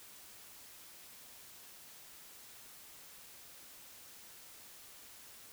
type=silence; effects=white hiss -55 dBFS RMS until 5.52 s